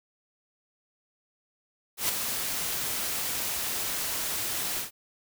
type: noise with ADSR envelope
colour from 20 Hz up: white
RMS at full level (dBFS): -25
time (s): 1.97-4.91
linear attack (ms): 120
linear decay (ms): 6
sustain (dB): -6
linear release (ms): 120
effects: none